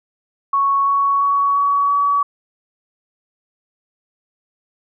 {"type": "tone with pitch steps", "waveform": "sine", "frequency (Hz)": [1108.7, 1115.8, 1122.9, 1130, 1137.2], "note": ["C#6", "C#6", "C#6", "C#6", "C#6"], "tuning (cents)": [0, 11, 22, 33, 44], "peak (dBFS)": -13, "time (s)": [0.53, 2.23], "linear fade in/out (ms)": 5, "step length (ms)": 340, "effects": []}